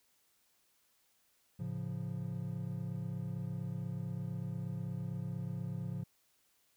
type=chord; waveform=triangle; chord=A augmented; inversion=none; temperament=equal; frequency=110 / 138.59 / 174.61 Hz; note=A2 / C#3 / E#3; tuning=0 / 0 / 0 cents; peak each=-40 / -39 / -39 dBFS; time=1.59-6.04 s; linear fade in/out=10 ms; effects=white hiss -73 dBFS RMS until 6.76 s